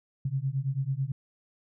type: beating tone pair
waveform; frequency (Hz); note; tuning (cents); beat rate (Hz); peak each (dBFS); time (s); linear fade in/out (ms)
sine; 130.8 / 139.9; C3 / C#3; 0 / +16; 9.1; -30 / -30; 0.25-1.12; 5
effects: none